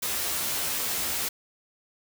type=noise with comb filter; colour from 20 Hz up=white; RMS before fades=-29 dBFS; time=0.02-1.29 s; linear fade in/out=10 ms; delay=13 ms; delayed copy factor=+0.7; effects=none